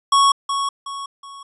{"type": "tone with echo", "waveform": "square", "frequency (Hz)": 1108.7, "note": "C#6", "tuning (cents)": 0, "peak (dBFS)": -12, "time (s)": [0.12, 0.32], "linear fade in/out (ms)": 5, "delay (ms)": 370, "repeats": 3, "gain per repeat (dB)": -8, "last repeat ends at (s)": 1.43, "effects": ["resampled to 24000 Hz"]}